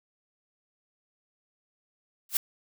blue noise with exponential growth, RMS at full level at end -19 dBFS, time 2.29-2.37 s, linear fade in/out 2 ms, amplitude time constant 17 ms, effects none

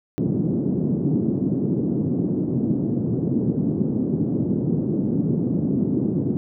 white band-pass noise, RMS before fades -22 dBFS, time 0.18-6.37 s, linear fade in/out 0 ms, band 130 to 300 Hz, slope 24 dB/octave, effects none

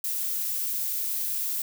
violet noise, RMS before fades -29 dBFS, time 0.04-1.62 s, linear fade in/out 2 ms, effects none

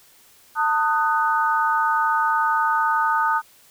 sine chord, D# diminished, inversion second, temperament just, 896 / 1244.5 / 1493.4 Hz, A5 / D#6 / F#6, +31 / 0 / +16 cents, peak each -21 / -21 / -24 dBFS, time 0.55-3.42 s, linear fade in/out 50 ms, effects white hiss -53 dBFS RMS until 3.7 s

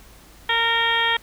harmonic tone, 461.2 Hz, A#4, 19 cents flat, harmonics 1 / 2 / 3 / 4 / 5 / 6 / 7 / 8, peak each -32 / -24 / -28 / -22 / -28 / -34 / -23 / -32 dBFS, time 0.49-1.17 s, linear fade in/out 5 ms, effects added 50 Hz sine -49 dBFS peak until 1.22 s + pink hiss -49 dBFS RMS until 1.22 s

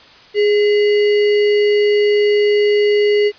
sine tone with sample-and-hold, 415.3 Hz, G#4, in tune, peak -10 dBFS, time 0.34-3.32 s, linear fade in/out 50 ms, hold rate 2450 Hz, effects white hiss -43 dBFS RMS until 3.38 s + resampled to 11025 Hz

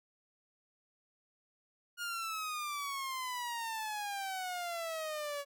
sawtooth exponential sweep, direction down, 1436 to 563 Hz, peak -33 dBFS, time 1.97-5.45 s, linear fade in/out 50 ms, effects none

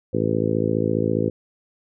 harmonic tone, 54.8 Hz, A1, 6 cents flat, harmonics 2 / 3 / 4 / 5 / 6 / 7 / 8 / 9, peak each -27 / -27 / -27 / -27 / -27 / -27 / -27 / -27 dBFS, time 0.13-1.3 s, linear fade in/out 10 ms, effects none

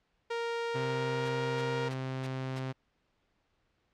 sawtooth tone with pitch glide, 466.2 to 469.7 Hz, A#4 to A#4, 0 to +13 cents, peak -28 dBFS, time 0.3-1.89 s, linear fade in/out 10 ms, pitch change +13 cents, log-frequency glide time 0.8-1.22 s
sawtooth tone, 131.3 Hz, C3, 6 cents sharp, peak -30 dBFS, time 0.74-2.73 s, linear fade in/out 20 ms
white noise bursts, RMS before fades -41 dBFS, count 5, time 1.25-2.595 s, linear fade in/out 5 ms, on 37 ms, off 290 ms
effects pink hiss -75 dBFS RMS until 3.93 s + low-pass 4000 Hz 12 dB/octave

